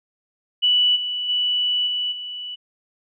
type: tone with level steps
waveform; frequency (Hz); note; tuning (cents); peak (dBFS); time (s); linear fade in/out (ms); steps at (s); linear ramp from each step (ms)
sine; 2960; F#7; 0; -14 / -23 / -18 / -21 / -29; 0.62-2.56; 20; 0.95 / 1.28 / 1.86 / 2.11; 20
effects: none